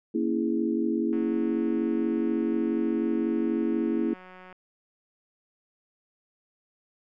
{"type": "chord", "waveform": "sine", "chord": "A# half-diminished seventh", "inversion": "none", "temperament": "equal", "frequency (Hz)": [233.1, 277.2, 329.6, 415.3], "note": ["A#3", "C#4", "E4", "G#4"], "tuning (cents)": [0, 0, 0, 0], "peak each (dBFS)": [-28, -31, -27, -33], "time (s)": [0.14, 4.14], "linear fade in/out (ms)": 10}
{"type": "click train", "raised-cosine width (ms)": 0.5, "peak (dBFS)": -33, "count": 626, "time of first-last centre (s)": [1.13, 4.527], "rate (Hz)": 184}
{"effects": []}